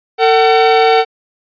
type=tone pair together; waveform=45% pulse; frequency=450.4 / 756.9 Hz; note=A4 / F#5; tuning=+40 / +39 cents; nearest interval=major sixth; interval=899 cents; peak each=-10 dBFS; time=0.18-1.05 s; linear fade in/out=50 ms; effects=resampled to 11025 Hz